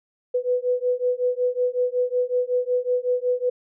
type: beating tone pair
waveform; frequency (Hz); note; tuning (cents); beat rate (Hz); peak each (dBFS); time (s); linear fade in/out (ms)
sine; 493.9 / 499.3; B4 / B4; 0 / +19; 5.4; -23; 0.34-3.5; 10
effects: none